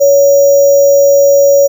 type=tone with sample-and-hold; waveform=sine; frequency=560 Hz; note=C#5; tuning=18 cents sharp; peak=-3 dBFS; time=0-1.68 s; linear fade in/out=20 ms; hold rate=6300 Hz; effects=none